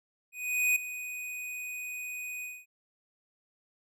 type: tone with ADSR envelope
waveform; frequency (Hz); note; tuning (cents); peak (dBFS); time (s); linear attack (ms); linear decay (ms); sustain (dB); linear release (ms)
square; 2489; D#7; 0; -23; 0.32-2.66; 440; 5; -14; 230
effects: none